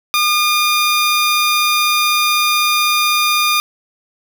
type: tone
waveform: 15% pulse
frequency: 1212 Hz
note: D#6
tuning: 46 cents flat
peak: -6 dBFS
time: 0.14-3.6 s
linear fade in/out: 0 ms
effects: none